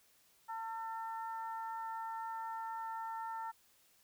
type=harmonic tone; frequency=450.5 Hz; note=A4; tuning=41 cents sharp; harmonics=2 / 3 / 4; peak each=-40 / -47 / -54 dBFS; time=0.48-3.52 s; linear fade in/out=20 ms; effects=white hiss -69 dBFS RMS until 4.03 s